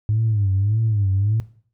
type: tone with vibrato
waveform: sine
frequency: 103.83 Hz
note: G#2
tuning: in tune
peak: -15 dBFS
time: 0.09-1.4 s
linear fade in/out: 0 ms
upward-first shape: sine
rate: 1.7 Hz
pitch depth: 140 cents each way
effects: noise-tail reverb RT60 0.5 s tail -18 dB re dry + tanh soft clip ceiling -12 dBFS